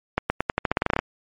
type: accelerating click train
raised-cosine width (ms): 0.5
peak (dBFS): -5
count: 14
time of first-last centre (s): 0.18-0.99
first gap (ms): 120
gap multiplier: 0.88
effects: MP3 48 kbps